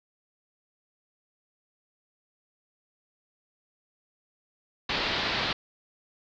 white low-pass noise, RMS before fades -29 dBFS, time 4.89-5.53 s, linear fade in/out 5 ms, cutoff 4500 Hz, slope 48 dB/octave, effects none

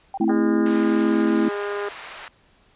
sine tone bursts, 784 Hz, G5, in tune, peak -26 dBFS, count 3, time 0.14-0.313 s, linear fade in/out 2 ms, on 35 ms, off 34 ms
sine chord, A minor, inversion none, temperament equal, 220 / 261.6 / 329.6 Hz, A3 / C4 / E4, 0 / 0 / 0 cents, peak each -21 / -24 / -20 dBFS, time 0.2-1.49 s, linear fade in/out 5 ms
harmonic tone, 203.8 Hz, G#3, 32 cents flat, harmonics 2 / 3 / 4 / 5 / 6 / 7 / 8 / 9, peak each -26 / -36 / -38 / -38 / -36 / -37 / -39 / -43 dBFS, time 0.29-1.89 s, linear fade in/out 5 ms
white band-pass noise, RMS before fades -39 dBFS, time 0.66-2.28 s, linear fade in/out 0 ms, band 670 to 2300 Hz, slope 12 dB/octave
effects pink hiss -58 dBFS RMS until 2.75 s + resampled to 8000 Hz

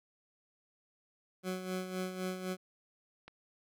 20% pulse tone with tremolo, 185 Hz, F#3, in tune, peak -29 dBFS, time 1.43-2.57 s, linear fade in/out 50 ms, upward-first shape sine, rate 3.9 Hz, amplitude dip 60%
click, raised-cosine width 0.3 ms, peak -33 dBFS, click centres 3.28 s
effects none

